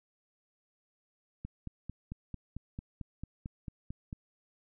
click train, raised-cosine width 5 ms, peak -27 dBFS, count 13, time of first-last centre 1.45-4.129 s, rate 4.48 Hz, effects none

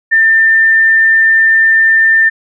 sine tone, 1794 Hz, A6, 33 cents sharp, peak -5 dBFS, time 0.11-2.3 s, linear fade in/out 20 ms, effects none

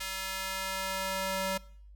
square tone with high-pass filter sweep, 190.9 Hz, G3, 46 cents flat, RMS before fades -34 dBFS, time 0-1.58 s, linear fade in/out 10 ms, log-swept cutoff 1800 to 480 Hz, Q 0.73, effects noise-tail reverb RT60 0.6 s tail -22 dB re dry + added 50 Hz sine -49 dBFS peak until 1.95 s

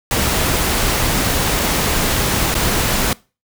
pink noise with dropouts, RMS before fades -17 dBFS, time 0.11-3.13 s, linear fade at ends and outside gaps 1 ms, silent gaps 2.543-2.551 s, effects noise-tail reverb RT60 0.3 s tail -22 dB re dry

